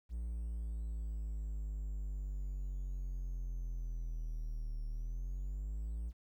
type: linear two-way sweep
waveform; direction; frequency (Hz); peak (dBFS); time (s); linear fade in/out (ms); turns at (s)
triangle; down then up; 58.3 to 37.52 to 58.3; -35; 0.09-6.13; 50; 4.86
effects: 12-bit